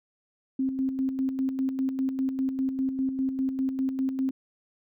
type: tone with tremolo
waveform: sine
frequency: 264.8 Hz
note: C4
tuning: 21 cents sharp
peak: -23 dBFS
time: 0.59-4.31 s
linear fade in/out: 5 ms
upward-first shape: square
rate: 5 Hz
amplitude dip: 50%
effects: none